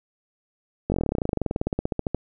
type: slowing click train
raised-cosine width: 2 ms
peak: -10 dBFS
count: 30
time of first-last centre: 0.9-2.146 s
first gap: 20 ms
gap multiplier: 1.05
effects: none